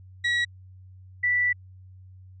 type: tone pair in turn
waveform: 35% pulse / sine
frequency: 1921 / 1967 Hz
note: B6 / B6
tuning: -48 / -7 cents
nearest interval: unison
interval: 41 cents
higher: second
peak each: -20 dBFS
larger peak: neither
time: 0.24-0.45 / 1.23-1.53 s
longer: second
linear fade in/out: 10 ms
effects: added 93 Hz sine -45 dBFS peak until 2.4 s + resampled to 16000 Hz